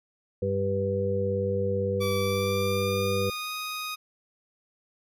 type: harmonic tone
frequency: 98 Hz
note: G2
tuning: in tune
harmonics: 1 / 2 / 4 / 5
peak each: -30 / -33 / -32 / -27 dBFS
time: 0.42-3.3 s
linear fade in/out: 5 ms
type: tone with pitch glide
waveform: 15% pulse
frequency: 1156 to 1246.1 Hz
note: D6 to D#6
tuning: -28 to +2 cents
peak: -25 dBFS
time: 2-3.96 s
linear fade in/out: 20 ms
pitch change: +130 cents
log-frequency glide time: 2.18-3.54 s
effects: none